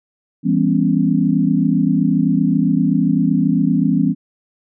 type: chord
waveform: sine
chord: C# half-diminished seventh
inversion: first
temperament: just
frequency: 166.31 / 199.57 / 249.5 / 277.2 Hz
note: E3 / G3 / B3 / C#4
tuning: +16 / +31 / +18 / 0 cents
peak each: -18 dBFS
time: 0.43-4.15 s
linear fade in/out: 50 ms
effects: none